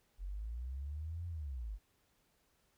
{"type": "linear two-way sweep", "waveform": "sine", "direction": "up then down", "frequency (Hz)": [43.65, 87.7, 45.19], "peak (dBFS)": -39, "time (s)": [0.18, 1.79], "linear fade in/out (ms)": 50, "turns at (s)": 1.27, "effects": ["pink hiss -75 dBFS RMS until 2.77 s"]}